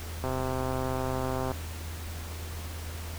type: click train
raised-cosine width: 1 ms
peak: -18 dBFS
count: 167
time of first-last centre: 0.24-1.517 s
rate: 130 Hz
effects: added 81 Hz sine -36 dBFS peak until 3.18 s + pink hiss -43 dBFS RMS until 3.18 s